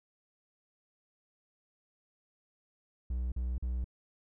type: tone bursts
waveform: triangle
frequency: 61.74 Hz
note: B1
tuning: in tune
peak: -29 dBFS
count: 3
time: 3.1-3.844 s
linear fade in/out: 5 ms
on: 220 ms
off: 42 ms
effects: none